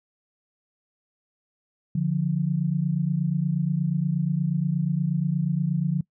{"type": "tone pair together", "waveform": "sine", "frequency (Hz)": [146.6, 175], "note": ["D3", "F3"], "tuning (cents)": [-3, 4], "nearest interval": "minor third", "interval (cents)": 307, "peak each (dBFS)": -24, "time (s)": [1.95, 6.01], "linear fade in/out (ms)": 5, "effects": ["noise-tail reverb RT60 0.1 s tail -23 dB re dry"]}